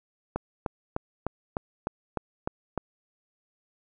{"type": "click train", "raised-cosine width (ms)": 1, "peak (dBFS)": -14, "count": 9, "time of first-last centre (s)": [0.36, 2.777], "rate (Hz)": 3.31, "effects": []}